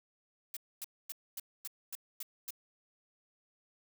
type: noise bursts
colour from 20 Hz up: blue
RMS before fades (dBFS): -41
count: 8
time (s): 0.54-2.506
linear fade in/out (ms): 2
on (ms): 27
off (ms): 250
effects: none